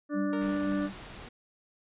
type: harmonic tone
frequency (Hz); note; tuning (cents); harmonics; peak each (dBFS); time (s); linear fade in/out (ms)
293.7; D4; 0; 1 / 2 / 4 / 5 / 6; -29 / -37 / -42 / -45 / -47; 0.09-0.9; 50
type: tone with tremolo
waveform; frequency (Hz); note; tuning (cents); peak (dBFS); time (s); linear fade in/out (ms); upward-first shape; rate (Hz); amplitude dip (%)
sine; 196; G3; 0; -30; 0.13-0.94; 50; sine; 3.7; 50
type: tone with exponential decay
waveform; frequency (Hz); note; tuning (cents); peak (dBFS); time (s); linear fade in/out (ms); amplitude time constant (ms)
sawtooth; 462.6; A#4; -13; -33; 0.33-1.16; 1; 180
type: noise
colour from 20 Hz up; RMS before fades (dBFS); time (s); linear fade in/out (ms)
pink; -45; 0.41-1.29; 5
effects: resampled to 8000 Hz